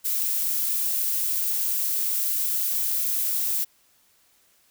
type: noise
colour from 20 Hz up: violet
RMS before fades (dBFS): -25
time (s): 0.04-3.65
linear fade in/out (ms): 20
effects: white hiss -62 dBFS RMS until 4.7 s